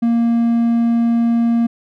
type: tone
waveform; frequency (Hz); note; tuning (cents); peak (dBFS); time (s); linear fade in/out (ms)
triangle; 233.1; A#3; 0; -10; 0.02-1.67; 10
effects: none